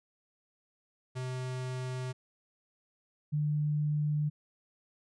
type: tone pair in turn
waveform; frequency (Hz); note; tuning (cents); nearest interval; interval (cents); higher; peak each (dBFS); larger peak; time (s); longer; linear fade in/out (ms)
square / sine; 128 / 149.39; C3 / D3; -38 / +30; minor third; 268; second; -35 / -27; second; 1.15-2.13 / 3.32-4.3; neither; 20
effects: resampled to 22050 Hz